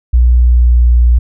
sine tone with pitch glide, 60.6 to 59.8 Hz, B1 to A#1, -32 to +45 cents, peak -4 dBFS, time 0.13-1.19 s, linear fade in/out 10 ms, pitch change -23 cents, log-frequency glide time 0.36-0.98 s, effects none

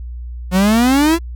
45% pulse exponential sweep, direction up, 178.4 to 344.9 Hz, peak -10 dBFS, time 0.51-1.19 s, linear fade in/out 50 ms, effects added 60 Hz sine -25 dBFS peak until 1.35 s

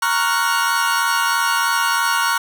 40% pulse chord, Gb major seventh, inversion first, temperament equal, 932.3 / 1108.7 / 1396.9 / 1480 Hz, Bb5 / Db6 / F6 / Gb6, 0 / 0 / 0 / 0 cents, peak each -21 dBFS, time 0.02-2.38 s, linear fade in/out 5 ms, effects none

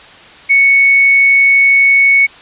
sine tone, 2217 Hz, C#7, in tune, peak -5 dBFS, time 0.49-2.27 s, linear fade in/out 20 ms, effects white hiss -37 dBFS RMS until 2.41 s + resampled to 8000 Hz

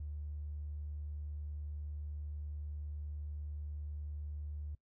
triangle tone, 74.2 Hz, D2, 18 cents sharp, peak -36 dBFS, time 0-4.75 s, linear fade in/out 5 ms, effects noise-tail reverb RT60 0.1 s tail -23 dB re dry + tanh soft clip ceiling -37 dBFS

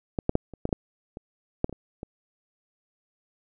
clicks, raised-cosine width 2 ms, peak -13 / -8 / -7 / -28 / -12 / -26 / -9 / -24 / -8 / -23 / -23 / -22 dBFS, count 12, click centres 0.188 / 0.294 / 0.354 / 0.537 / 0.654 / 0.691 / 0.728 / 1.171 / 1.644 / 1.695 / 1.727 / 2.031 s, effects none

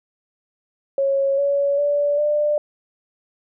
sine tone with pitch steps, 549 / 563.8 / 579 / 594.6 Hz, C#5 / C#5 / D5 / D5, -17 / +29 / -25 / +21 cents, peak -16 dBFS, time 0.98-2.58 s, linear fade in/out 2 ms, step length 400 ms, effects none

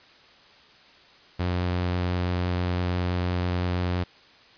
sawtooth tone, 89.4 Hz, F2, 41 cents sharp, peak -20 dBFS, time 1.39-4.04 s, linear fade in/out 10 ms, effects white hiss -53 dBFS RMS until 4.57 s + resampled to 11025 Hz

